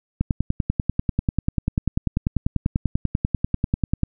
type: click train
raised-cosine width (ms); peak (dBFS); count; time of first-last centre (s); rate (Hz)
5; -7; 40; 0.21-4.034; 10.2
effects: none